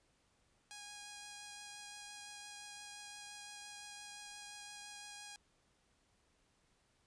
5% pulse tone with vibrato, 823 Hz, G#5, 16 cents flat, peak -37 dBFS, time 0.71-5.36 s, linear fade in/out 0 ms, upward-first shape triangle, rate 5.8 Hz, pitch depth 10 cents each way, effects pink hiss -75 dBFS RMS until 7.06 s + resampled to 22050 Hz

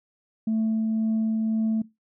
sine tone with tremolo, 221 Hz, A3, 8 cents sharp, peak -19 dBFS, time 0.47-1.82 s, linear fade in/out 5 ms, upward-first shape triangle, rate 1.9 Hz, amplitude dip 25%, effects noise-tail reverb RT60 0.2 s tail -20 dB re dry + tanh soft clip ceiling -19 dBFS

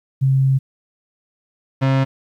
sine / 35% pulse tone pair in turn, 134.1 / 134.1 Hz, C3 / C3, +43 / +43 cents, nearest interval unison, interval 0 cents, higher neither, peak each -12 dBFS, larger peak neither, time 0.21-0.59 / 1.81-2.05 s, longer first, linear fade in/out 20 ms, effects low-pass 3000 Hz 12 dB/octave + 9-bit

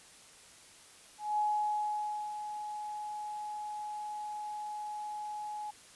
sine tone with ADSR envelope, 842 Hz, G#5, 24 cents sharp, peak -27 dBFS, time 1.18-5.71 s, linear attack 200 ms, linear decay 940 ms, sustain -10 dB, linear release 10 ms, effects white hiss -56 dBFS RMS until 5.95 s + resampled to 24000 Hz

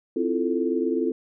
sine chord, F major seventh, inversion second, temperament equal, 261.6 / 329.6 / 349.2 / 440 Hz, C4 / E4 / F4 / A4, 0 / 0 / 0 / 0 cents, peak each -27 dBFS, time 0.16-1.12 s, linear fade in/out 5 ms, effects none

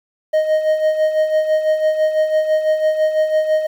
triangle tone with tremolo, 622.3 Hz, D#5, in tune, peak -9 dBFS, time 0.33-3.67 s, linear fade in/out 10 ms, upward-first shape sine, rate 6 Hz, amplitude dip 60%, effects 8-bit

